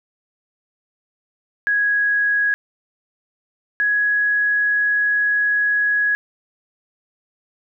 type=tone pair in turn; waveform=sine; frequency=1661.2 / 1671.8 Hz; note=G#6 / G#6; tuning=0 / +11 cents; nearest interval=unison; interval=11 cents; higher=second; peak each=-15 dBFS; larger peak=neither; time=1.67-2.54 / 3.8-6.15 s; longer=second; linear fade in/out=0 ms; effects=none